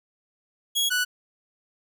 sawtooth tone pair in turn, 3322 / 1479.8 Hz, G#7 / F#6, 0 / 0 cents, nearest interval octave + major second, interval 1400 cents, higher first, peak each -18 dBFS, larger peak neither, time 0.75-0.9 / 0.9-1.05 s, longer neither, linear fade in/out 20 ms, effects none

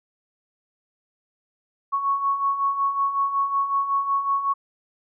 sine beating tone pair, 1104 / 1109.4 Hz, C#6 / C#6, -7 / +1 cents, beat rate 5.4 Hz, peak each -28 / -21 dBFS, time 1.92-4.54 s, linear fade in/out 20 ms, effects none

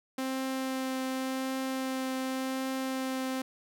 sawtooth tone with vibrato, 262.5 Hz, C4, 6 cents sharp, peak -27 dBFS, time 0.18-3.42 s, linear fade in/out 5 ms, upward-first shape triangle, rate 0.89 Hz, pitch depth 10 cents each way, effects none

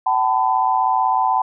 sine tone cluster, 763 / 879 / 1005 Hz, G5 / A5 / B5, -47 / -2 / +30 cents, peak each -19 dBFS, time 0.06-1.42 s, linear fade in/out 5 ms, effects none

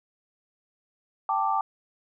sine chord, G suspended second, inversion none, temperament just, 784 / 882 / 1176 Hz, G5 / A5 / D6, 0 / +4 / +2 cents, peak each -27 dBFS, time 1.29-1.61 s, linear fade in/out 2 ms, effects none

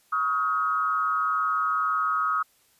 sine tone with frequency modulation, 1266 Hz, D#6, 30 cents sharp, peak -22 dBFS, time 0.12-2.43 s, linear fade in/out 10 ms, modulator 146 Hz, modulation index 0.74, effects white hiss -63 dBFS RMS until 2.79 s + resampled to 32000 Hz

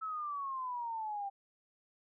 sine exponential sweep, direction down, 1313 to 784 Hz, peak -36 dBFS, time 0.01-1.3 s, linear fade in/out 20 ms, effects none

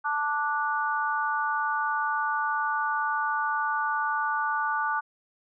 sine chord, D major, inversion second, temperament just, 881 / 1174.7 / 1468.3 Hz, A5 / D6 / F#6, +2 / 0 / -14 cents, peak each -29 dBFS, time 0.04-5.01 s, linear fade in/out 20 ms, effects none

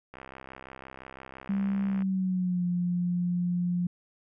click train, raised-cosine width 0.5 ms, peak -28 dBFS, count 125, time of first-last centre 0.14-2.022 s, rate 65.9 Hz
sine tone with pitch glide, 197.1 to 176.61 Hz, G3 to F3, +10 to +20 cents, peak -25 dBFS, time 1.49-3.87 s, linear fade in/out 5 ms, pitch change -190 cents, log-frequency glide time 1.85-2.65 s
effects none

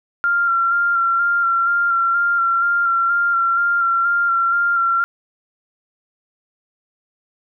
sine tone with vibrato, 1381 Hz, F6, 20 cents flat, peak -14 dBFS, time 0.24-5.04 s, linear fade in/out 0 ms, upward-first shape square, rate 2.1 Hz, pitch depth 19 cents each way, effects none

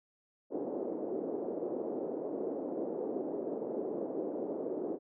pink band-pass noise, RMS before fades -37 dBFS, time 0.5-4.99 s, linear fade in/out 50 ms, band 300 to 530 Hz, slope 24 dB/octave, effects none

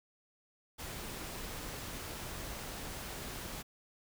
pink noise, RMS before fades -43 dBFS, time 0.78-3.63 s, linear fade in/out 20 ms, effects none

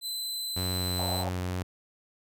sawtooth tone, 4036 Hz, B7, 37 cents sharp, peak -29 dBFS, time 0.01-1.25 s, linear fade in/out 50 ms
sawtooth tone with vibrato, 91.1 Hz, F#2, 26 cents flat, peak -26 dBFS, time 0.56-1.63 s, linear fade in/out 10 ms, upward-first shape sine, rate 2 Hz, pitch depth 12 cents each way
white band-pass noise, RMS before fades -36 dBFS, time 0.99-1.29 s, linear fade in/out 2 ms, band 580 to 860 Hz, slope 48 dB/octave
effects none

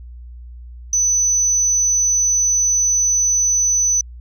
sine tone, 6000 Hz, F#8, 23 cents sharp, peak -12 dBFS, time 0.93-4.01 s, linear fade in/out 2 ms, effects tanh soft clip ceiling -10 dBFS + added 60 Hz sine -33 dBFS peak until 4.2 s

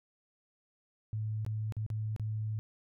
sine tone with dropouts, 108.3 Hz, A2, 27 cents flat, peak -32 dBFS, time 1.13-2.59 s, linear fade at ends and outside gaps 0 ms, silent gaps 1.449-1.464 / 1.723-1.767 / 1.864-1.902 / 2.163-2.197 s, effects none

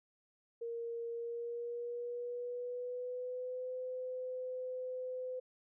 sine tone with pitch glide, 466.2 to 508.4 Hz, A#4 to C5, 0 to -50 cents, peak -38 dBFS, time 0.61-5.4 s, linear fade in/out 10 ms, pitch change +150 cents, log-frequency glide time 1.1-3.74 s, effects none

